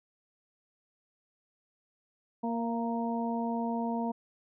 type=harmonic tone with a mistuned harmonic; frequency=232.8 Hz; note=A#3; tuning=2 cents flat; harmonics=1 / 2 / 3 / 4; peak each=-31 / -39 / -37 / -37 dBFS; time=2.43-4.12 s; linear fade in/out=10 ms; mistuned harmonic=3; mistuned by=-20 cents; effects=none